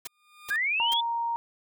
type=tone with exponential growth; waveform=20% pulse; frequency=1214 Hz; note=D#6; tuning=43 cents flat; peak=-32 dBFS; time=0.05-0.56 s; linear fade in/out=0 ms; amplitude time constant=110 ms
type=noise bursts; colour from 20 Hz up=white; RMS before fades=-36 dBFS; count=3; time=0.05-0.939 s; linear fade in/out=5 ms; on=23 ms; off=410 ms
type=linear sweep; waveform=sine; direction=up; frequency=1568 to 3520 Hz; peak=-24 dBFS; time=0.5-1.01 s; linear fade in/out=10 ms
type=tone; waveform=sine; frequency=932.3 Hz; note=A#5; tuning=in tune; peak=-26 dBFS; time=0.8-1.36 s; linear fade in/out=0 ms
effects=none